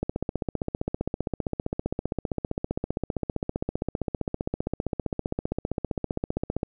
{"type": "click train", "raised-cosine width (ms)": 2, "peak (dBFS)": -13, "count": 102, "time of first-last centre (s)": [0.03, 6.631], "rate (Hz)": 15.3, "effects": []}